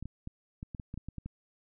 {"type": "clicks", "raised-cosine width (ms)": 5, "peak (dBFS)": -27, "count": 11, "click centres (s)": [0.026, 0.056, 0.274, 0.629, 0.748, 0.798, 0.941, 0.976, 1.086, 1.183, 1.26], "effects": []}